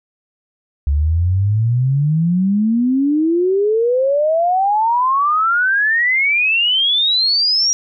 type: exponential sweep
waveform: sine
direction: up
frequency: 69 to 5760 Hz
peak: -12 dBFS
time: 0.87-7.73 s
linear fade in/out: 0 ms
effects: none